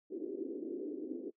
white band-pass noise, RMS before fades -41 dBFS, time 0.1-1.31 s, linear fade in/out 20 ms, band 280 to 400 Hz, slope 48 dB/octave, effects noise-tail reverb RT60 0.1 s tail -21 dB re dry

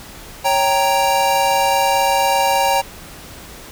square chord, G diminished, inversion second, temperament equal, 554.4 / 784 / 932.3 Hz, Db5 / G5 / Bb5, 0 / 0 / 0 cents, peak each -21 / -18 / -18 dBFS, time 0.44-2.82 s, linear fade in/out 20 ms, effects pink hiss -37 dBFS RMS until 3.71 s

